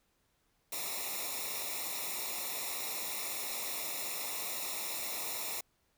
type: noise with comb filter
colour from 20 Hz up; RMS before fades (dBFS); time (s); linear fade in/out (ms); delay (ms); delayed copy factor
white; -38; 0.72-5.61; 5; 0.64; -0.95
effects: pink hiss -75 dBFS RMS until 5.97 s